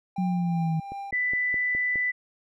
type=tone with tremolo; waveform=triangle; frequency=795 Hz; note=G5; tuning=24 cents sharp; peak=-30 dBFS; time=0.16-1.11 s; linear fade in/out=5 ms; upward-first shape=triangle; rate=2.7 Hz; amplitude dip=50%
type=linear sweep; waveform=sine; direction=down; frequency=185 to 158.3 Hz; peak=-23 dBFS; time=0.18-0.8 s; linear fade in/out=5 ms
type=click train; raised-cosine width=2 ms; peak=-26 dBFS; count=6; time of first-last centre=0.92-1.957 s; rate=4.82 Hz
type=tone; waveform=sine; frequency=1989 Hz; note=B6; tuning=12 cents sharp; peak=-23 dBFS; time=1.12-2.12 s; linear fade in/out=20 ms
effects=none